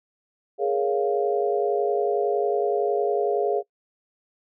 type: chord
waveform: sine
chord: Bb minor seventh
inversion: third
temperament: equal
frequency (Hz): 415.3 / 466.2 / 554.4 / 698.5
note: Ab4 / Bb4 / Db5 / F5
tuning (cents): 0 / 0 / 0 / 0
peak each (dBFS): -23 / -28 / -28 / -27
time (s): 0.58-3.63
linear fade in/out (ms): 50
effects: noise-tail reverb RT60 0.1 s tail -23 dB re dry